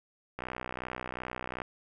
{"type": "click train", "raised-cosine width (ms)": 0.5, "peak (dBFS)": -21, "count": 78, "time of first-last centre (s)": [0.39, 1.618], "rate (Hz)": 62.7, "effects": []}